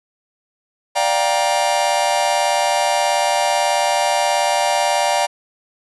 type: chord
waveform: 45% pulse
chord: G minor seventh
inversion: second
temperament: just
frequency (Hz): 588 / 705.6 / 784 / 940.8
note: D5 / F5 / G5 / Bb5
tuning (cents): +2 / +18 / 0 / +16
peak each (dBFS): -21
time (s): 0.95-5.27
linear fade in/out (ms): 20
effects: resampled to 24000 Hz